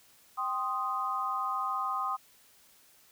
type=chord; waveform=sine; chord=C minor; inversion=second; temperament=equal with one note detuned; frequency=780.4 / 1046.5 / 1244.5 Hz; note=G5 / C6 / Eb6; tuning=-8 / 0 / 0 cents; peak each=-37 / -34 / -32 dBFS; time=0.37-2.17 s; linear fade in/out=20 ms; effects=white hiss -61 dBFS RMS until 3.11 s